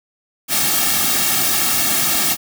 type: noise with comb filter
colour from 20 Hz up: white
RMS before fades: -17 dBFS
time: 0.48-2.37 s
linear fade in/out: 50 ms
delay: 2 ms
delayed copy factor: -0.85
effects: none